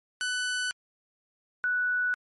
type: tone pair in turn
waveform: sawtooth / sine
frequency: 1494 / 1479.4 Hz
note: F#6 / F#6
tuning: +16 / -1 cents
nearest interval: unison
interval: 17 cents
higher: first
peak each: -24 dBFS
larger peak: neither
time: 0.21-0.71 / 1.64-2.14 s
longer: neither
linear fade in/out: 0 ms
effects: MP3 48 kbps